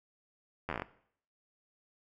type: slowing click train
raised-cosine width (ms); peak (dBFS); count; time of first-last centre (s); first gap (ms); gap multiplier
0.5; -20; 9; 0.69-0.82; 11; 1.11
effects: noise-tail reverb RT60 0.6 s tail -17 dB re dry